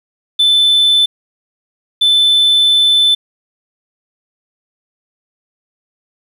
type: tone pair in turn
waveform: sine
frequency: 3520 / 3520 Hz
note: A7 / A7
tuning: 0 / 0 cents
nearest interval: unison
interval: 0 cents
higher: neither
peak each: -5 dBFS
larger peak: neither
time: 0.39-1.06 / 2.01-3.15 s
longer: second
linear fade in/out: 10 ms
effects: tanh soft clip ceiling -6 dBFS + 7-bit